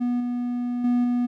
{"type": "tone with level steps", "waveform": "triangle", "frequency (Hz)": 243.8, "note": "B3", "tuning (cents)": -22, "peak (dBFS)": [-19, -22, -16, -18], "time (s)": [0, 1.27], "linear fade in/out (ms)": 20, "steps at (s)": [0.2, 0.84, 1.04], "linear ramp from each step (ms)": 5, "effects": []}